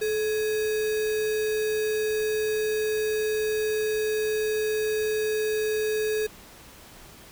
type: tone with sample-and-hold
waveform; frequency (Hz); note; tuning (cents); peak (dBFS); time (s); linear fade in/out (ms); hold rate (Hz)
sine; 430.8; A4; -37; -23; 0.01-6.27; 10; 2100
effects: pink hiss -48 dBFS RMS until 7.31 s